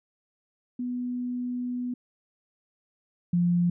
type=tone pair in turn; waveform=sine; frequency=246.9 / 174.58 Hz; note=B3 / F3; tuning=0 / 0 cents; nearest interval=tritone; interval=600 cents; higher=first; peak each=-28 / -20 dBFS; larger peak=second; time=0.79-1.94 / 3.33-3.7 s; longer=first; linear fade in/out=5 ms; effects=none